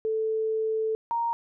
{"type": "tone pair in turn", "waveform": "sine", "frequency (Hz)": [440, 932.3], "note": ["A4", "A#5"], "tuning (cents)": [0, 0], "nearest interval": "octave + minor second", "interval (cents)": 1300, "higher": "second", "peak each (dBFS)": -24, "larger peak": "neither", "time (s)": [[0.05, 0.95], [1.11, 1.33]], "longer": "first", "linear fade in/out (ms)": 0, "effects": []}